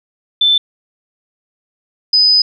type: tone pair in turn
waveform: sine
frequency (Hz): 3531 / 5004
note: A7 / D#8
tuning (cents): +5 / +9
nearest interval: tritone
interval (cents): 604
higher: second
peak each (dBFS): -8 / -7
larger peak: second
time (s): 0.41-0.58 / 2.13-2.42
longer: second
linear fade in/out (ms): 5
effects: none